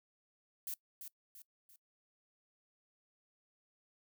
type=noise with echo; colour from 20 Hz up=violet; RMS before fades=-41 dBFS; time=0.67-0.74 s; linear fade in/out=2 ms; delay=340 ms; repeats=3; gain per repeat=-7 dB; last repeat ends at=1.76 s; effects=noise-tail reverb RT60 0.1 s tail -21 dB re dry